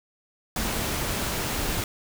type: tone in noise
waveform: sine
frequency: 220 Hz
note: A3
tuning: in tune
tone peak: -37 dBFS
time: 0.57-0.95 s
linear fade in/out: 2 ms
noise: pink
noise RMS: -28 dBFS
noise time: 0.56-1.84 s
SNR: -12 dB
effects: none